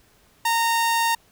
sawtooth tone, 922 Hz, A#5, 19 cents flat, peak -15 dBFS, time 0.45-1.15 s, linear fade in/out 5 ms, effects pink hiss -58 dBFS RMS until 1.31 s

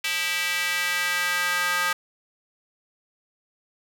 square tone with high-pass filter sweep, 177.7 Hz, F3, 30 cents sharp, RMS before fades -25 dBFS, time 0.04-1.93 s, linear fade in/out 5 ms, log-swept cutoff 2400 to 1400 Hz, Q 2.2, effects none

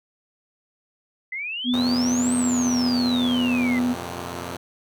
sine exponential two-way sweep, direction up then down, 2000 to 8480 to 2000 Hz, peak -27 dBFS, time 1.32-3.79 s, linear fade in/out 5 ms, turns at 2.35 s
sine tone, 246.9 Hz, B3, in tune, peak -19 dBFS, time 1.64-3.96 s, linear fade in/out 50 ms
5% pulse chord, F suspended fourth, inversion none, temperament equal with one note detuned, 87.31 / 118.17 / 130.81 Hz, F2 / Bb2 / C3, 0 / +24 / 0 cents, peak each -21 / -25 / -26 dBFS, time 1.73-4.57 s, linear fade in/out 5 ms
effects none

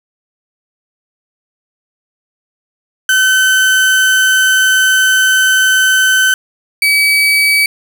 35% pulse tone pair in turn, 1527 / 2284 Hz, G6 / D7, -46 / -49 cents, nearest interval perfect fifth, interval 697 cents, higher second, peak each -6 dBFS, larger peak neither, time 3.09-6.34 / 6.82-7.66 s, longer first, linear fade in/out 2 ms, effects none

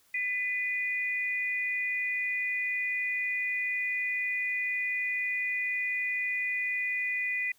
sine tone pair together, 2001 / 2457 Hz, B6 / D#7, +22 / -22 cents, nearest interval major third, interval 356 cents, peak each -30 / -32 dBFS, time 0.14-7.52 s, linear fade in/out 5 ms, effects white hiss -65 dBFS RMS until 7.58 s

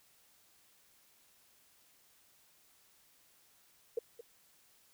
sine tone with echo, 466.2 Hz, A#4, in tune, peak -30 dBFS, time 3.97-3.99 s, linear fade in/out 5 ms, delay 220 ms, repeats 1, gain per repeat -14 dB, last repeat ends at 4.21 s, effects white hiss -67 dBFS RMS until 4.93 s

